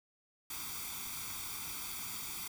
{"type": "noise with comb filter", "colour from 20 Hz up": "white", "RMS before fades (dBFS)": -42, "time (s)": [0.5, 2.48], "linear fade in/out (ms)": 5, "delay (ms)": 0.86, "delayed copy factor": 0.8, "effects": []}